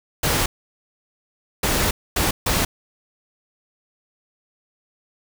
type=noise bursts at uneven times; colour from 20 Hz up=pink; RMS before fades=-20 dBFS; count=4; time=0.23-0.46 / 1.63-1.91 / 2.16-2.31 / 2.46-2.65 s; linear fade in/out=5 ms; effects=none